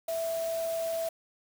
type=tone in noise; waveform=sine; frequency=659.3 Hz; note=E5; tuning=in tune; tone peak=-29 dBFS; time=0.08-1.09 s; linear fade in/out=5 ms; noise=white; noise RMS=-43 dBFS; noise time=0.08-1.09 s; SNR=+11 dB; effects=none